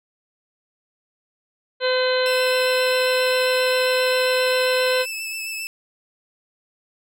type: harmonic tone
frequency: 510 Hz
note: C5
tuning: 44 cents flat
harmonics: 1 / 2 / 3 / 4 / 5 / 6 / 7 / 8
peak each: -19 / -29 / -26 / -32 / -33 / -31 / -36 / -27 dBFS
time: 1.8-5.06 s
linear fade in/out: 50 ms
type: tone with vibrato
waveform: sawtooth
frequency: 2625 Hz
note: E7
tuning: 8 cents flat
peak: -24 dBFS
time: 2.26-5.67 s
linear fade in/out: 0 ms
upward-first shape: triangle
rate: 7.5 Hz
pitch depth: 28 cents each way
effects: none